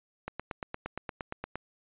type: click train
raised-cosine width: 0.5 ms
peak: -20 dBFS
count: 12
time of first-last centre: 0.28-1.556 s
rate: 8.62 Hz
effects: resampled to 8000 Hz